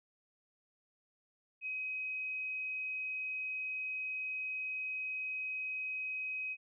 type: tone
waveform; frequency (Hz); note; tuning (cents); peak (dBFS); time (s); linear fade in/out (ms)
sine; 2529; D#7; +28; -36; 1.61-6.57; 50
effects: none